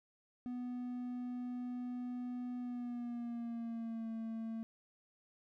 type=tone with pitch glide; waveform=triangle; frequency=246.9 to 225.1 Hz; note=B3 to A3; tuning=0 to +40 cents; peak=-37 dBFS; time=0.46-4.63 s; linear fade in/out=0 ms; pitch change=-160 cents; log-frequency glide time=2.58-4.09 s; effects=none